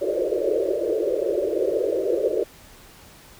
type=band-pass noise; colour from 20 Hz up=pink; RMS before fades=-23 dBFS; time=0.01-2.44 s; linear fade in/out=10 ms; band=340 to 600 Hz; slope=96 dB/octave; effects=pink hiss -48 dBFS RMS until 3.39 s